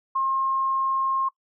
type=tone; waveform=sine; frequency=1069 Hz; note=C6; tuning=37 cents sharp; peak=-21 dBFS; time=0.15-1.29 s; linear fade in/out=10 ms; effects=noise-tail reverb RT60 0.1 s tail -21 dB re dry